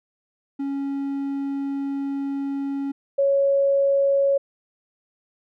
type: tone pair in turn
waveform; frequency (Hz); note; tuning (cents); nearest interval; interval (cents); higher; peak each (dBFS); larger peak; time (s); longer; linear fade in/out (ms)
triangle / sine; 277.2 / 554.4; C#4 / C#5; 0 / 0; octave; 1200; second; -22 / -16; second; 0.59-2.92 / 3.18-4.38; first; 10
effects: none